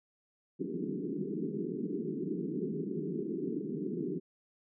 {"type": "band-pass noise", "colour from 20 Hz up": "white", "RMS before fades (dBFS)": -36, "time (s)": [0.59, 4.2], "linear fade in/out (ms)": 20, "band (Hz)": [150, 420], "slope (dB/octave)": 96, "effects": []}